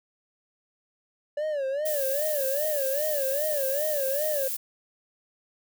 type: tone with vibrato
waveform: triangle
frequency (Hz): 574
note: D5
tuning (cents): -40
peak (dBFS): -24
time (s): 1.37-4.48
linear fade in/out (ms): 5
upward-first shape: sine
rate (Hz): 2.5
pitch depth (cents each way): 140
type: noise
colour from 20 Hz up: violet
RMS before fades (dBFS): -31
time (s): 1.85-4.57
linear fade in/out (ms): 10
effects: none